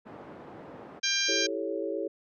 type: band-pass noise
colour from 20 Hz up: pink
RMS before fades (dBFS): -46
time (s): 0.05-1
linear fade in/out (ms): 20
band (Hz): 210 to 1000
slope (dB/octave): 12
type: harmonic tone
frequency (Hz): 795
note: G5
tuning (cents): +24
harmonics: 2 / 3 / 4 / 5 / 6 / 7 / 8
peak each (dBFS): -33 / -33 / -33 / -33 / -33 / -33 / -33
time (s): 1.03-1.47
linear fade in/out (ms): 10
type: chord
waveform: sine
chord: A dominant seventh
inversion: second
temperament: equal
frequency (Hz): 329.6 / 392 / 440 / 554.4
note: E4 / G4 / A4 / C#5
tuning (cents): 0 / 0 / 0 / 0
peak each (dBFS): -35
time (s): 1.28-2.08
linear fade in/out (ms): 10
effects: none